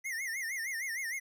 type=tone with vibrato; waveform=square; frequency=1975.5 Hz; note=B6; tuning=in tune; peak=-35 dBFS; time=0.04-1.2 s; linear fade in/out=20 ms; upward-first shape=sine; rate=6.5 Hz; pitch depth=170 cents each way; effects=none